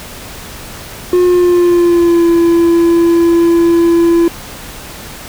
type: tone with pitch glide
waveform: triangle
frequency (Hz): 358.4 to 338.3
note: F4 to E4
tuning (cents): +45 to +45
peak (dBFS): -4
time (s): 1.13-4.28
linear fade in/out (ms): 2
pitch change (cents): -100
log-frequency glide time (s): 1.25-2.27
effects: pink hiss -29 dBFS RMS until 5.28 s

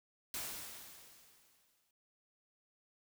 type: noise with exponential decay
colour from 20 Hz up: white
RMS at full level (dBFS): -40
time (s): 0.34-1.91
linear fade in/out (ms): 2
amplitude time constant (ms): 340
effects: none

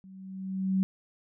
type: tone with level ramp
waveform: sine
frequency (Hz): 190.2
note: F#3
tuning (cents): +48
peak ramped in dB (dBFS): -47 to -21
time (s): 0.04-0.83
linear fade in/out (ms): 0
effects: none

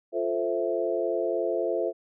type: chord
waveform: sine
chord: F major seventh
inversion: none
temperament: equal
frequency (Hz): 349.2 / 440 / 523.3 / 659.3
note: F4 / A4 / C5 / E5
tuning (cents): 0 / 0 / 0 / 0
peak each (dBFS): -30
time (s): 0.12-1.93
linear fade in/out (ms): 50
effects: none

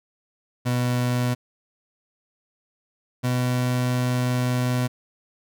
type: tone pair in turn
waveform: 30% pulse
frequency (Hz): 123.47 / 124.98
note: B2 / B2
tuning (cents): 0 / +21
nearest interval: unison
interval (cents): 21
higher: second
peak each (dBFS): -18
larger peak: neither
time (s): 0.65-1.35 / 3.23-4.88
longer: second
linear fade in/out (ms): 20
effects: none

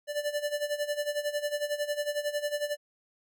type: tone with tremolo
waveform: square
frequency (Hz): 587.3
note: D5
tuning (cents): 0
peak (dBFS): -27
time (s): 0.07-2.77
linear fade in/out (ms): 50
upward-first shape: sine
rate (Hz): 11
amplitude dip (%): 80
effects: none

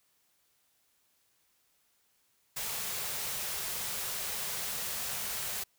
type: band-stop noise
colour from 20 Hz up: white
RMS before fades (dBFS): -36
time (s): 2.56-5.64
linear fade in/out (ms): 10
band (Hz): 230 to 360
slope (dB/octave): 96
effects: white hiss -72 dBFS RMS until 5.78 s

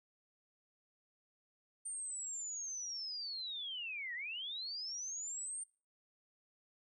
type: linear two-way sweep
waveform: sine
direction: down then up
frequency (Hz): 8890 to 1843 to 8890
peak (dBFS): -40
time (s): 1.85-5.64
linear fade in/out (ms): 10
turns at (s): 4.14
effects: noise-tail reverb RT60 0.4 s tail -26 dB re dry

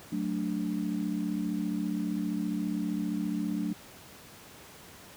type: chord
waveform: sine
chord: D major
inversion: first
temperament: equal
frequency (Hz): 185 / 220 / 293.7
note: F#3 / A3 / D4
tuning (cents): 0 / 0 / 0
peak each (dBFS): -33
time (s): 0.12-3.73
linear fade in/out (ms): 5
effects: pink hiss -50 dBFS RMS until 5.16 s + high-pass 80 Hz 12 dB/octave

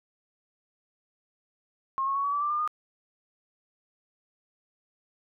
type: tone with pitch steps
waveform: sine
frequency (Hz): 1074 / 1094 / 1114.4 / 1135.2 / 1156.4 / 1178 / 1200 / 1222.4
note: C6 / C#6 / C#6 / C#6 / D6 / D6 / D6 / D#6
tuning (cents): +45 / -23 / +9 / +41 / -27 / +5 / +37 / -31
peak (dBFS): -25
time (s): 1.98-2.676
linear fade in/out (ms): 0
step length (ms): 87
effects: none

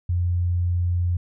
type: tone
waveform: sine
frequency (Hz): 88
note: F2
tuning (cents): +14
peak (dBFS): -19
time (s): 0.09-1.17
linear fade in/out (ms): 5
effects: none

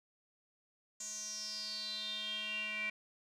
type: tone with band-pass filter sweep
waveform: square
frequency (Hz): 213.3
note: G#3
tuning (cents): +46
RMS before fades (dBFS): -41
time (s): 1-2.9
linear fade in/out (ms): 5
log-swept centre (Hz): 6900 to 2300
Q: 9.2
effects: none

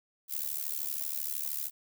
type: noise with amplitude modulation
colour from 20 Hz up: violet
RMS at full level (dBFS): -31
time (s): 0.28-1.71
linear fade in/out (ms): 50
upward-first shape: sine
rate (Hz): 72.9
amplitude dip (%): 95
effects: none

